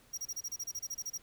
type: tone bursts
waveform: 45% pulse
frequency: 5690 Hz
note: F8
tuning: 31 cents sharp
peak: -36 dBFS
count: 14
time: 0.13-1.179 s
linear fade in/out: 10 ms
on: 48 ms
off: 29 ms
effects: pink hiss -63 dBFS RMS until 1.22 s